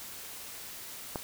click, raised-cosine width 1 ms, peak -19 dBFS, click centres 1.158 s, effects white hiss -44 dBFS RMS until 1.23 s

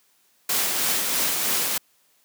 white noise with tremolo, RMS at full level -22 dBFS, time 0.49-1.78 s, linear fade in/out 5 ms, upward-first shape triangle, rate 3.1 Hz, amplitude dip 35%, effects white hiss -63 dBFS RMS until 2.24 s + high-pass 150 Hz 12 dB/octave

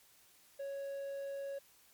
triangle tone, 554.4 Hz, C#5, in tune, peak -37 dBFS, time 0.59-1.59 s, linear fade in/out 10 ms, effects white hiss -65 dBFS RMS until 1.93 s + MP3 96 kbps

